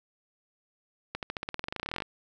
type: accelerating click train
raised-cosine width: 0.3 ms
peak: -17 dBFS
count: 22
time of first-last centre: 1.15-2.022 s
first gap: 78 ms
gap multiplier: 0.93
effects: none